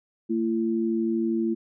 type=tone pair together; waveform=sine; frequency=225.3 / 337.9 Hz; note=A3 / E4; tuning=+41 / +43 cents; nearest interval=perfect fifth; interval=702 cents; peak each=-25 dBFS; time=0.29-1.55 s; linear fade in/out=20 ms; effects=none